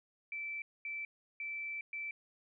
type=tone bursts at uneven times; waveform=sine; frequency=2326 Hz; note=D7; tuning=17 cents flat; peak=-38 dBFS; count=4; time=0.32-0.62 / 0.85-1.05 / 1.4-1.81 / 1.93-2.11 s; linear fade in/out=2 ms; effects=none